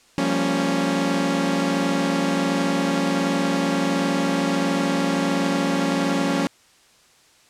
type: chord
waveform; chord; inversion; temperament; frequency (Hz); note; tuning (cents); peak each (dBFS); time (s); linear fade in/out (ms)
sawtooth; G half-diminished seventh; third; equal with one note detuned; 174.61 / 196 / 229.3 / 277.2; F3 / G3 / Bb3 / Db4; 0 / 0 / -28 / 0; -22 / -24 / -24 / -18; 0.18-6.47; 0
effects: white hiss -55 dBFS RMS until 7.49 s + low-pass 8000 Hz 12 dB/octave